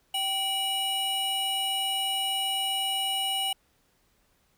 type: tone pair together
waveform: square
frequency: 777 / 2918 Hz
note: G5 / F#7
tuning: -16 / -25 cents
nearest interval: octave + major seventh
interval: 2291 cents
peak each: -33 / -28 dBFS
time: 0.14-3.53 s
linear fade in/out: 5 ms
effects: pink hiss -68 dBFS RMS until 4.57 s